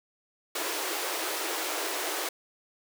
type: high-pass noise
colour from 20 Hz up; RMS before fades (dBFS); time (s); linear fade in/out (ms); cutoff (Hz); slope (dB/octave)
pink; -32; 0.55-2.29; 5; 310; 96
effects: none